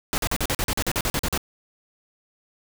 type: noise bursts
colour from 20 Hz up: pink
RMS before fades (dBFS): -24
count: 14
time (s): 0.13-1.376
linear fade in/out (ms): 0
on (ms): 50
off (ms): 42
effects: none